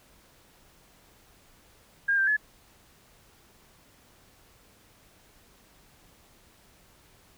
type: tone with pitch steps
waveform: sine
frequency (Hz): 1614 / 1574 / 1709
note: G#6 / G6 / G#6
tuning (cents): -50 / +7 / +49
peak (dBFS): -21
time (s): 2.08-2.368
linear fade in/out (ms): 10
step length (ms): 96
effects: pink hiss -59 dBFS RMS until 7.37 s